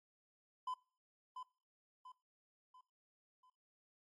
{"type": "tone with echo", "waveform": "triangle", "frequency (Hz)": 1012, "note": "B5", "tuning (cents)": 42, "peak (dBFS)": -37, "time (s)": [0.67, 0.74], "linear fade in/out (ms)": 5, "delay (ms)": 690, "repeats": 4, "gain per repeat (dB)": -7, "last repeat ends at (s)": 3.5, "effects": ["noise-tail reverb RT60 0.4 s tail -23 dB re dry", "AAC 32 kbps"]}